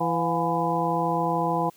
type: harmonic tone with a mistuned harmonic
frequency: 166.7 Hz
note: E3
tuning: 20 cents sharp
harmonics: 1 / 2 / 3 / 4 / 5 / 6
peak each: -29 / -30 / -30 / -29 / -28 / -28 dBFS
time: 0-1.7 s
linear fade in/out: 10 ms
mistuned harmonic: 4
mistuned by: +95 cents
effects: white hiss -57 dBFS RMS until 1.76 s